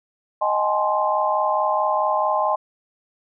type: chord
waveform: sine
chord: Ab major seventh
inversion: second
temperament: equal with one note detuned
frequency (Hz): 622.3 / 784 / 848.6 / 1046.5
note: Eb5 / G5 / Ab5 / C6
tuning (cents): 0 / 0 / +37 / 0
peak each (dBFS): -23 / -26 / -23 / -22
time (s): 0.41-2.56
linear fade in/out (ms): 10
effects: none